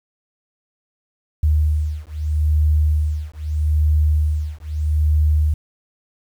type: beating tone pair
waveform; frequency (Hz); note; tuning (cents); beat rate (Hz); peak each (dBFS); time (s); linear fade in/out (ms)
sine; 75.8 / 76.59; D#2 / D#2; -45 / -27; 0.79; -18; 1.43-5.54; 5
effects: 8-bit